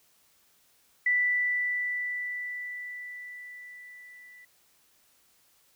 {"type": "tone with level ramp", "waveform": "sine", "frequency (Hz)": 1975.5, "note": "B6", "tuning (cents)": 0, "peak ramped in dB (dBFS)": [-21, -49], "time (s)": [1.06, 4.45], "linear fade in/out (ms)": 5, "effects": ["white hiss -65 dBFS RMS until 5.75 s"]}